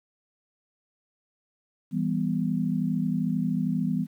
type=chord; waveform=sine; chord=E minor; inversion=none; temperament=just; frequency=164.81 / 197.78 / 247.2 Hz; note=E3 / G3 / B3; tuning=0 / +16 / +2 cents; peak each=-28 dBFS; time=1.91-4.07 s; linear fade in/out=50 ms; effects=10-bit